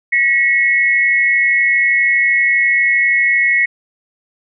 sine tone pair together, 1920.5 / 2188 Hz, B6 / C#7, -49 / -23 cents, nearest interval major second, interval 226 cents, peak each -13 dBFS, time 0.12-3.66 s, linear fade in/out 10 ms, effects none

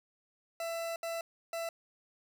40% pulse tone bursts at uneven times, 667 Hz, E5, 20 cents sharp, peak -34 dBFS, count 3, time 0.6-0.96 / 1.03-1.21 / 1.53-1.69 s, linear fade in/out 2 ms, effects none

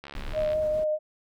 click train, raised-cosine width 0.3 ms, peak -24 dBFS, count 36, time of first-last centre 0.04-0.532 s, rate 71.1 Hz
brown noise with tremolo, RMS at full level -36 dBFS, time 0.15-0.84 s, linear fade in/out 2 ms, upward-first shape square, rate 8.5 Hz, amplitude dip 25%
sine tone with vibrato, 616 Hz, D#5, 17 cents flat, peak -23 dBFS, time 0.33-0.99 s, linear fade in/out 50 ms, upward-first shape sine, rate 4.8 Hz, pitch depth 15 cents each way
effects none

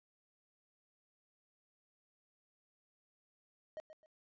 triangle tone with echo, 624 Hz, D#5, 5 cents sharp, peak -40 dBFS, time 3.77-3.8 s, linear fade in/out 0 ms, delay 130 ms, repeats 2, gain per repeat -11 dB, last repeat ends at 4.06 s, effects resampled to 16000 Hz

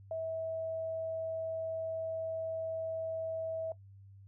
sine tone, 648 Hz, E5, 30 cents flat, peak -34 dBFS, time 0.11-3.72 s, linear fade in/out 2 ms, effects noise-tail reverb RT60 0.1 s tail -18 dB re dry + added 98 Hz sine -52 dBFS peak until 4.27 s

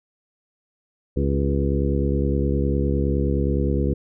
harmonic tone with a mistuned harmonic, 69.7 Hz, C#2, 10 cents sharp, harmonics 1 / 2 / 3 / 4 / 5 / 6 / 7, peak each -22 / -25 / -27 / -28 / -29 / -30 / -30 dBFS, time 1.16-3.94 s, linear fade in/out 10 ms, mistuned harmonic 6, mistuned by -31 cents, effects none

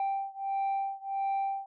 sine beating tone pair, 784 / 785.5 Hz, G5 / G5, 0 / +3 cents, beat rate 1.5 Hz, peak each -30 / -31 dBFS, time 0-1.66 s, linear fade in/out 2 ms, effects tanh soft clip ceiling -26 dBFS

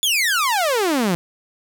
sawtooth exponential sweep, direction down, 3520 to 164.81 Hz, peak -13 dBFS, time 0.03-1.15 s, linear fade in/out 0 ms, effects none

